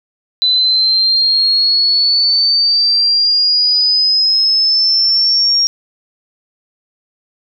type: exponential sweep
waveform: sine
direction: up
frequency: 4000 to 5588 Hz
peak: -9 dBFS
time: 0.42-5.67 s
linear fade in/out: 0 ms
effects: none